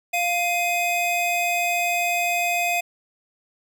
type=tone pair together; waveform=square; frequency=698.5 / 2512 Hz; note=F5 / D#7; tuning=0 / +16 cents; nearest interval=octave + minor seventh; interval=2216 cents; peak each=-24 dBFS; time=0.13-2.81 s; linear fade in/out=10 ms; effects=none